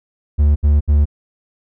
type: tone bursts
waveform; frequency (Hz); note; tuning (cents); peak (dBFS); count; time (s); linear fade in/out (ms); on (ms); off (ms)
triangle; 73.42; D2; 0; -7; 3; 0.38-1.056; 20; 180; 68
effects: none